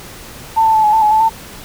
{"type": "tone with pitch steps", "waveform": "sine", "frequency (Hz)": [893, 886, 872, 846, 885, 847, 873, 896], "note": ["A5", "A5", "A5", "G#5", "A5", "G#5", "A5", "A5"], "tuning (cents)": [25, 12, -16, 32, 10, 34, -14, 31], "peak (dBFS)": -8, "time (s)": [0.56, 1.296], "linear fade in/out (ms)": 20, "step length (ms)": 92, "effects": ["pink hiss -34 dBFS RMS until 1.64 s"]}